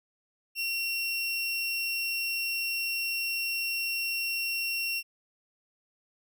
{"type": "tone", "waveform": "30% pulse", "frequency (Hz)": 2732, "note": "F7", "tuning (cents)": -39, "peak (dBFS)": -26, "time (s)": [0.55, 5.03], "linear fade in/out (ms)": 50, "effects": []}